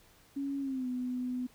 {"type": "tone with pitch glide", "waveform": "sine", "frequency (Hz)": [277.9, 250.5], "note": ["C#4", "B3"], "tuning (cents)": [4, 25], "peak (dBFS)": -32, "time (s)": [0.36, 1.47], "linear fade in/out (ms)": 10, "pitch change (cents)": -179, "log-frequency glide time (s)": [0.6, 0.88], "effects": ["pink hiss -62 dBFS RMS until 1.54 s"]}